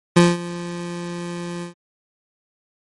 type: tone with ADSR envelope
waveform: 25% pulse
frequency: 173.6 Hz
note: F3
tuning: 10 cents flat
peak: -4 dBFS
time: 0.16-1.74 s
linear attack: 10 ms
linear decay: 200 ms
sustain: -19 dB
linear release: 120 ms
effects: MP3 48 kbps